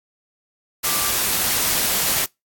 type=tone in noise; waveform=sine; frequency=1174.7 Hz; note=D6; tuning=in tune; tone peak=-29 dBFS; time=0.85-1.12 s; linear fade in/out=20 ms; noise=white; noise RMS=-20 dBFS; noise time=0.83-2.26 s; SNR=-12 dB; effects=noise-tail reverb RT60 0.2 s tail -25 dB re dry + AAC 64 kbps